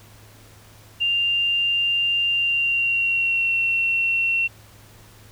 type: tone with pitch glide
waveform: sine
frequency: 2792 to 2720 Hz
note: F7 to F7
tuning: -1 to -46 cents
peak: -18 dBFS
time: 1-4.48 s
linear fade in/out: 20 ms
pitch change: -45 cents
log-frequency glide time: 2.29-3.54 s
effects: added 106 Hz sine -49 dBFS peak until 5.31 s + pink hiss -50 dBFS RMS until 5.31 s